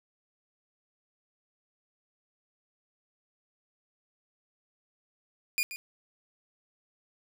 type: tone with echo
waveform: sawtooth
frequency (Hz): 2427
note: D#7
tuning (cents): -44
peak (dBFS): -22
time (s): 5.58-5.63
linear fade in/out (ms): 0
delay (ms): 130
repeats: 1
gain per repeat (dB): -12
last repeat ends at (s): 5.76
effects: none